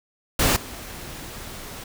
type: noise with level steps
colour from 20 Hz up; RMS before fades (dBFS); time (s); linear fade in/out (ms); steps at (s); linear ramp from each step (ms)
pink; -19 / -37; 0.39-1.84; 5; 0.56; 5
effects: none